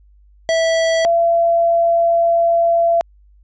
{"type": "tone pair in turn", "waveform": ["square", "sine"], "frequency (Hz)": [655, 676.9], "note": ["E5", "E5"], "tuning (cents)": [-11, 46], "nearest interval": "minor second", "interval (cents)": 57, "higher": "second", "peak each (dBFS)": [-14, -11], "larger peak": "second", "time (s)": [[0.49, 1.05], [1.05, 3.01]], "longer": "second", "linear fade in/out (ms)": 0, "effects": ["added 50 Hz sine -46 dBFS peak until 3.43 s", "resampled to 16000 Hz"]}